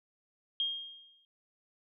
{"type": "tone with exponential decay", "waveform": "sine", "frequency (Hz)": 3230, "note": "G#7", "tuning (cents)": -49, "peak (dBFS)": -27, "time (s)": [0.6, 1.25], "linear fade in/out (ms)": 1, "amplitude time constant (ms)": 140, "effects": []}